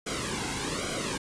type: noise with flanger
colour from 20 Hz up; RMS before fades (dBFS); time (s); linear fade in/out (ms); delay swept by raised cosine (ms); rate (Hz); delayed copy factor
pink; -32; 0.06-1.18; 10; 1.1 to 1.69; 1.2; -0.8
effects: resampled to 22050 Hz